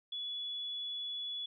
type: tone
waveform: sine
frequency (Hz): 3411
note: G#7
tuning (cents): +46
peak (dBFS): -37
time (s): 0.12-1.46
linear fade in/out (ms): 5
effects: none